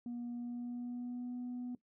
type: tone with pitch glide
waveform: sine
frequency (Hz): 240 to 246.5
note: B3 to B3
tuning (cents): -49 to -3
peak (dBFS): -37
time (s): 0.06-1.75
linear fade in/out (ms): 2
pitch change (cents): +46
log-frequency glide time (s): 0.33-1.36
effects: noise-tail reverb RT60 0.1 s tail -17 dB re dry + tanh soft clip ceiling -37 dBFS